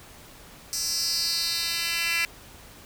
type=tone with high-pass filter sweep; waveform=10% pulse; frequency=336.6 Hz; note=E4; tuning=36 cents sharp; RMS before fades=-27 dBFS; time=0.73-2.25 s; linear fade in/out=0 ms; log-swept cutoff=6200 to 2500 Hz; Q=3.6; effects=pink hiss -48 dBFS RMS until 2.85 s